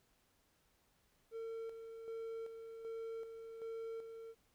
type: tone with tremolo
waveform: triangle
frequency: 453.1 Hz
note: A#4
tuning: 49 cents flat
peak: -40 dBFS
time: 1.31-4.35 s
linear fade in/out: 50 ms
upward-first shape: square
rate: 1.3 Hz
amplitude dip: 50%
effects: pink hiss -75 dBFS RMS until 4.54 s